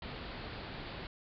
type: low-pass noise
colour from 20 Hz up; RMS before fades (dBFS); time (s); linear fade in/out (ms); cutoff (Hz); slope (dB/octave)
pink; -44; 0.02-1.07; 2; 4700; 96
effects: none